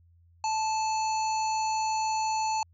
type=harmonic tone; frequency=874 Hz; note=A5; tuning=12 cents flat; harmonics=1 / 3 / 5 / 7 / 8; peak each=-26 / -39 / -39 / -42 / -41 dBFS; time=0.44-2.63 s; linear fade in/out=2 ms; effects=added 85 Hz sine -57 dBFS peak until 2.73 s